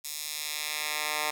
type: tone with high-pass filter sweep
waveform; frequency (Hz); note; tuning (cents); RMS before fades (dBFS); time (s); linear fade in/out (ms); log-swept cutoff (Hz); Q
10% pulse; 151.2; D#3; -49; -33; 0.04-1.31; 10; 5900 to 1100; 0.78
effects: none